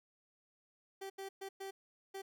30% pulse tone bursts at uneven times, 388.5 Hz, G4, 16 cents flat, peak -40 dBFS, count 5, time 1.01-1.1 / 1.18-1.29 / 1.41-1.49 / 1.6-1.71 / 2.14-2.22 s, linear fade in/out 10 ms, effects none

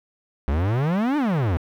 45% pulse exponential two-way sweep, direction up then down, 65.3 to 309.5 to 76 Hz, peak -19 dBFS, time 0.48-1.57 s, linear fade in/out 0 ms, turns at 1.17 s, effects low-pass 2000 Hz 12 dB/octave + 8-bit

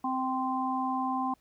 harmonic tone, 260.2 Hz, C4, 9 cents flat, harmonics 1 / 3 / 4, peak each -32 / -32 / -32 dBFS, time 0.04-1.34 s, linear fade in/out 5 ms, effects pink hiss -69 dBFS RMS until 1.4 s

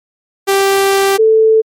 sawtooth / sine tone pair in turn, 392 / 441.1 Hz, G4 / A4, 0 / +4 cents, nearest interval major second, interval 204 cents, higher second, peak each -5 dBFS, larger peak neither, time 0.47-1.18 / 1.18-1.62 s, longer first, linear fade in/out 20 ms, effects MP3 64 kbps

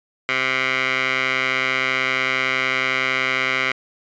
15% pulse tone with band-pass filter, 130.81 Hz, C3, in tune, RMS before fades -21 dBFS, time 0.29-3.72 s, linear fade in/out 0 ms, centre 2100 Hz, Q 2.9, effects resampled to 16000 Hz

